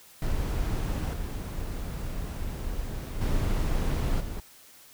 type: noise with level steps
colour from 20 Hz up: brown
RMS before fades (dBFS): -28 / -33 / -26 / -34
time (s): 0.22-4.4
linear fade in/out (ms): 2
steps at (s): 1.13 / 3.21 / 4.2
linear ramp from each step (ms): 5
effects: white hiss -53 dBFS RMS until 4.93 s